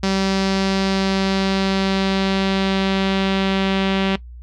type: tone with low-pass filter sweep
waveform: sawtooth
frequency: 192.9 Hz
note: G3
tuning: 28 cents flat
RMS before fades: -19 dBFS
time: 0.03-4.16 s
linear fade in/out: 5 ms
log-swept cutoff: 5100 to 3300 Hz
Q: 2.3
effects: noise-tail reverb RT60 0.1 s tail -19 dB re dry + added 60 Hz sine -34 dBFS peak until 4.42 s